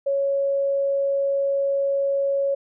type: tone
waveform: sine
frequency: 554.4 Hz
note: C#5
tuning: in tune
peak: -19 dBFS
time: 0.06-2.55 s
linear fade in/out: 10 ms
effects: none